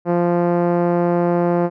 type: tone with low-pass filter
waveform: 5% pulse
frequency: 173.8 Hz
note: F3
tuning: 8 cents flat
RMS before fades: -17 dBFS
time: 0.05-1.7 s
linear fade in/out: 50 ms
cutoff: 520 Hz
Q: 0.9
effects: none